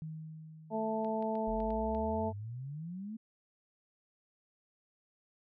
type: tone with exponential decay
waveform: sine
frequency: 157.6 Hz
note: D#3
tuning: 23 cents sharp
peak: -38 dBFS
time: 0.02-2.05 s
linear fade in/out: 0 ms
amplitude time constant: 440 ms
type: harmonic tone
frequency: 220 Hz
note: A3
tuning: in tune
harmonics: 1 / 2 / 3 / 4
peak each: -36 / -38 / -36 / -38 dBFS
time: 0.7-2.33 s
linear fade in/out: 50 ms
type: clicks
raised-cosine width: 0.3 ms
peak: -39 dBFS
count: 6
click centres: 1.047 / 1.225 / 1.354 / 1.603 / 1.705 / 1.949 s
type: exponential sweep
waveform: sine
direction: up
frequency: 41.4 to 227 Hz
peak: -39 dBFS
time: 1.47-3.17 s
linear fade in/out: 10 ms
effects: none

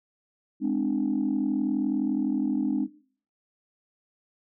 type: tone cluster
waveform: sine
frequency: 209.3 / 261.5 / 300.9 Hz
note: G#3 / C4 / D4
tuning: +14 / -1 / +42 cents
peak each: -28 / -26 / -26 dBFS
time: 0.6-2.88 s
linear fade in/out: 50 ms
effects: noise-tail reverb RT60 0.5 s tail -21 dB re dry + tanh soft clip ceiling -17 dBFS

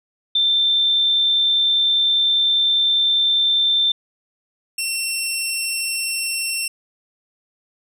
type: tone pair in turn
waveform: sine / 15% pulse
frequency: 3565 / 2713 Hz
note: A7 / E7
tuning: +22 / +49 cents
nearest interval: perfect fourth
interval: 473 cents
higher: first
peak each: -14 dBFS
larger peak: neither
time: 0.35-3.92 / 4.78-6.68 s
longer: first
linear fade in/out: 5 ms
effects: none

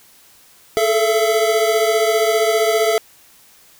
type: tone cluster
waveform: square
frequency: 430 / 445.1 / 672 Hz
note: A4 / A4 / E5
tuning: -40 / +20 / +33 cents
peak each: -19 / -21 / -18 dBFS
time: 0.77-2.98 s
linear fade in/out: 0 ms
effects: white hiss -49 dBFS RMS until 3.79 s

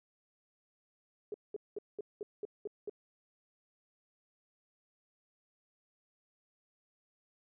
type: tone bursts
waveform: sine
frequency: 415.3 Hz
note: G#4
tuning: in tune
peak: -36 dBFS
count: 8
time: 1.32-2.896 s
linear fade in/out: 2 ms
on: 22 ms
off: 200 ms
effects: none

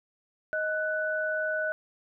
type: tone pair together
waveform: sine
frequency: 625 / 1488.3 Hz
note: D#5 / F#6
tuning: +8 / +10 cents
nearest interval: octave + minor third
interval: 1502 cents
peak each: -30 / -29 dBFS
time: 0.53-1.72 s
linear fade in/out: 0 ms
effects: none

